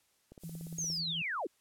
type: click train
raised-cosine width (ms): 2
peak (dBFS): -37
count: 11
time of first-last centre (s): 0.32-0.901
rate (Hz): 17.2
type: noise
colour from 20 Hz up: violet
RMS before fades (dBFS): -49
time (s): 0.39-1.01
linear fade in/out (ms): 50
type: tone with tremolo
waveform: sine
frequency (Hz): 165.1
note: E3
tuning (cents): +3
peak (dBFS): -39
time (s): 0.44-1.22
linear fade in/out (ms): 2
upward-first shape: sine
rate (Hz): 11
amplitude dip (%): 45
type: linear sweep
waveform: sine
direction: down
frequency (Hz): 6645 to 269.6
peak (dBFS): -33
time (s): 0.78-1.47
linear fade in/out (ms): 5
effects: white hiss -72 dBFS RMS until 1.6 s + low-pass 12000 Hz 12 dB/octave